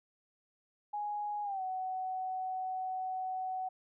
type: tone with pitch glide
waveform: sine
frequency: 830.6 to 748.6 Hz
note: G#5 to F#5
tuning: 0 to +20 cents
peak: -34 dBFS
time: 0.93-3.69 s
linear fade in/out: 10 ms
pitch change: -180 cents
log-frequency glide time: 1.43-1.62 s
effects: none